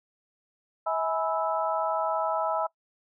sine tone cluster, 645 / 836 / 988 / 1311 Hz, E5 / G#5 / B5 / E6, -38 / +11 / 0 / -10 cents, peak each -29 / -31 / -32 / -31 dBFS, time 0.86-2.67 s, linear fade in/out 10 ms, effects noise-tail reverb RT60 0.1 s tail -21 dB re dry

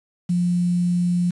sine tone with quantisation, 176.2 Hz, F3, 16 cents sharp, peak -17 dBFS, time 0.29-1.31 s, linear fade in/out 10 ms, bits 7, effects resampled to 24000 Hz

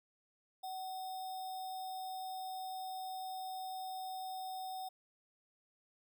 sine tone with sample-and-hold, 752 Hz, F#5, 28 cents sharp, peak -40 dBFS, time 0.63-4.89 s, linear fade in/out 10 ms, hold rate 4410 Hz, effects none

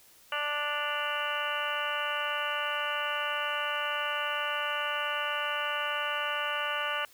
harmonic tone with a mistuned harmonic, 293.7 Hz, D4, in tune, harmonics 2 / 3 / 4 / 5 / 6 / 7 / 8 / 9 / 10, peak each -38 / -40 / -35 / -35 / -40 / -43 / -42 / -38 / -37 dBFS, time 0.32-7.05 s, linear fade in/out 2 ms, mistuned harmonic 9, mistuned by +67 cents, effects white hiss -58 dBFS RMS until 7.13 s

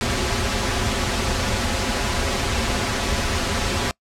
pink noise with comb filter, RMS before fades -22 dBFS, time 0.01-3.91 s, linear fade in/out 0 ms, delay 6.5 ms, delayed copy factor -0.65, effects noise-tail reverb RT60 0.1 s tail -25 dB re dry + low-pass 7000 Hz 12 dB/octave

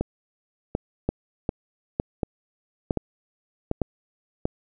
two click trains, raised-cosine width 2 ms, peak -10 / -9 dBFS, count 7 / 4, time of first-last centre 0.01-4.454 / 1.09-3.817 s, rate 1.35 / 1.1 Hz, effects none

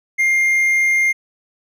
triangle tone, 2114 Hz, C7, 17 cents sharp, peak -11 dBFS, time 0.18-1.13 s, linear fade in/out 20 ms, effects none

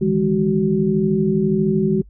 sine tone cluster, 151.6 / 164.1 / 205.8 / 376.6 Hz, D#3 / E3 / G#3 / F#4, -45 / -8 / -16 / +31 cents, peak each -26 / -22 / -18 / -19 dBFS, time 0.01-2.02 s, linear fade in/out 10 ms, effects noise-tail reverb RT60 0.1 s tail -26 dB re dry + added 50 Hz sine -41 dBFS peak until 2.09 s

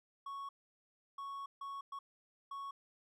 triangle tone bursts at uneven times, 1108.7 Hz, C#6, in tune, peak -40 dBFS, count 5, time 0.26-0.49 / 1.18-1.46 / 1.61-1.81 / 1.92-1.99 / 2.51-2.71 s, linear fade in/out 5 ms, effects none

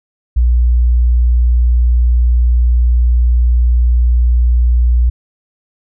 sine tone, 60 Hz, B1, 49 cents flat, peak -7 dBFS, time 0.36-5.1 s, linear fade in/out 10 ms, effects none

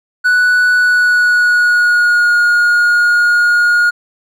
triangle tone with pitch glide, 1480 to 1433.7 Hz, F#6 to F6, 0 to +45 cents, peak -6 dBFS, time 0.24-3.91 s, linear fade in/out 20 ms, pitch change -55 cents, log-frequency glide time 0.74-2.36 s, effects none

